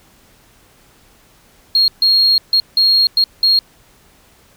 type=tone bursts at uneven times; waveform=triangle; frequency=4266 Hz; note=C8; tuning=33 cents sharp; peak=-6 dBFS; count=6; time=1.75-1.88 / 2.02-2.38 / 2.53-2.6 / 2.77-3.07 / 3.17-3.24 / 3.43-3.59 s; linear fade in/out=2 ms; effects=tanh soft clip ceiling -6 dBFS + pink hiss -50 dBFS RMS until 4.56 s